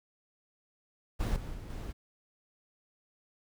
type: noise with level steps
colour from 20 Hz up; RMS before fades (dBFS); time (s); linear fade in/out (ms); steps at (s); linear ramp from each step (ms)
brown; -30 / -40 / -43 / -39; 1.19-1.93; 20; 1.36 / 1.54 / 1.7; 2
effects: none